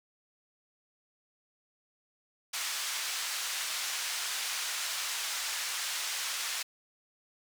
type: band-pass noise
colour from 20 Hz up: white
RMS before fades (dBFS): -35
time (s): 2.53-6.63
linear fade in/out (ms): 10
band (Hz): 1100 to 7100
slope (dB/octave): 12
effects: none